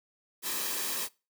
white noise with comb filter, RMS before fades -33 dBFS, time 0.42-1.09 s, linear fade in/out 50 ms, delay 1.4 ms, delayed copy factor -0.5, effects noise-tail reverb RT60 0.3 s tail -23 dB re dry + high-pass 200 Hz 12 dB/octave

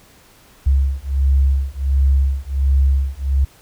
sine beating tone pair, 67.4 / 68.8 Hz, C#2 / C#2, -48 / -12 cents, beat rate 1.4 Hz, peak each -16 dBFS, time 0.66-3.45 s, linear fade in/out 10 ms, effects pink hiss -49 dBFS RMS until 3.61 s

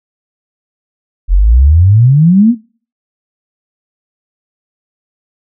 sine exponential sweep, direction up, 41.45 to 250 Hz, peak -3 dBFS, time 1.28-2.55 s, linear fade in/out 50 ms, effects noise-tail reverb RT60 0.4 s tail -21 dB re dry

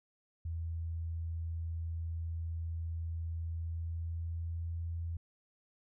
sine tone with pitch glide, 82.6 to 83.8 Hz, E2 to E2, +4 to +29 cents, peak -35 dBFS, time 0.45-5.17 s, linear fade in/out 5 ms, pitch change +25 cents, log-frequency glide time 3.46-4.79 s, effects none

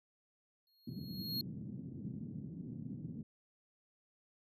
square tone with exponential growth, 4286 Hz, C8, 41 cents sharp, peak -35 dBFS, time 0.67-1.41 s, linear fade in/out 1 ms, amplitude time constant 160 ms
pink band-pass noise, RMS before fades -45 dBFS, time 0.87-3.23 s, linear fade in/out 5 ms, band 130 to 240 Hz, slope 24 dB/octave
effects none

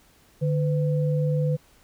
sine tone pair together, 150 / 504.5 Hz, D3 / B4, +37 / +37 cents, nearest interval octave + major sixth, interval 2100 cents, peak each -21 / -28 dBFS, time 0.41-1.57 s, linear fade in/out 20 ms, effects pink hiss -58 dBFS RMS until 1.83 s

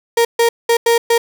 35% pulse tone bursts at uneven times, 466.2 Hz, A#4, in tune, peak -8 dBFS, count 5, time 0.17-0.25 / 0.39-0.49 / 0.69-0.77 / 0.86-0.98 / 1.1-1.18 s, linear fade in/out 5 ms, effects none

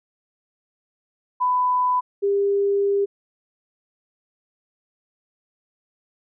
sine tone pair in turn, 998 / 400.3 Hz, B5 / G4, +18 / +36 cents, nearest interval octave + major third, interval 1582 cents, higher first, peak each -17 dBFS, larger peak neither, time 1.4-2.01 / 2.22-3.06 s, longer second, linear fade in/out 20 ms, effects none

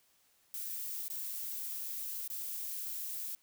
violet noise with dropouts, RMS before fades -40 dBFS, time 0.54-3.35 s, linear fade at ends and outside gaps 0 ms, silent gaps 0.647-0.65 / 1.081-1.101 / 2.277-2.301 s, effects white hiss -70 dBFS RMS until 3.42 s

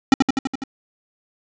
square tone with echo, 268.1 Hz, C4, 42 cents sharp, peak -8 dBFS, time 0.12-0.14 s, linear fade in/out 2 ms, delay 83 ms, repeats 6, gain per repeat -3 dB, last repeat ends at 0.638 s, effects resampled to 16000 Hz + 7-bit

